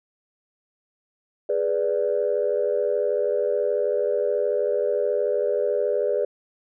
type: chord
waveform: sine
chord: G# diminished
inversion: none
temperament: equal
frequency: 415.3 / 493.9 / 587.3 Hz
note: G#4 / B4 / D5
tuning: 0 / 0 / 0 cents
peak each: -24 dBFS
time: 1.49-6.25 s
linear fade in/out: 5 ms
effects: tanh soft clip ceiling -12 dBFS